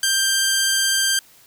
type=tone; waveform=10% pulse; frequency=1579 Hz; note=G6; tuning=12 cents sharp; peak=-8 dBFS; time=0.03-1.19 s; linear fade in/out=2 ms; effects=white hiss -51 dBFS RMS until 1.46 s